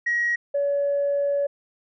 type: tone pair in turn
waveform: sine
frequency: 1899 / 567.2 Hz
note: A#6 / C#5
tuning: +32 / +40 cents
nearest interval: octave + major sixth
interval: 2092 cents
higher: first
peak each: -19 dBFS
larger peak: neither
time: 0.06-0.36 / 0.54-1.47 s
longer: second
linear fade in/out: 10 ms
effects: tanh soft clip ceiling -16 dBFS